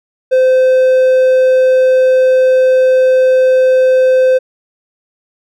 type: tone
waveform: triangle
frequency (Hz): 516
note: C5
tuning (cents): -24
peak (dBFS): -4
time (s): 0.31-4.39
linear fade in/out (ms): 20
effects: none